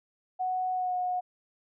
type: tone with pitch glide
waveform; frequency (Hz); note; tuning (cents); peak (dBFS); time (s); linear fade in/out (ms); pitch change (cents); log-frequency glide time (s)
sine; 740 to 726.9; F#5 to F#5; 0 to -31; -27; 0.39-1.21; 20; -31; 0.73-0.95
effects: none